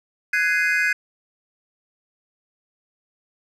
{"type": "chord", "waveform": "triangle", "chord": "Ab dominant seventh", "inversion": "third", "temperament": "just", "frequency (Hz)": [1495.1, 1661.2, 2077, 2492], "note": ["Gb6", "Ab6", "C7", "Eb7"], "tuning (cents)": [18, 0, -13, 2], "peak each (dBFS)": [-22, -20, -22, -24], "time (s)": [0.33, 0.93], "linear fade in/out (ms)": 5, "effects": ["resampled to 32000 Hz"]}